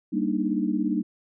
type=chord; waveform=sine; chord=Eb major seventh; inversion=first; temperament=equal; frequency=196 / 233.1 / 293.7 / 311.1 Hz; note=G3 / Bb3 / D4 / Eb4; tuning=0 / 0 / 0 / 0 cents; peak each=-28 dBFS; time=0.12-1.03 s; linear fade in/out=20 ms; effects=none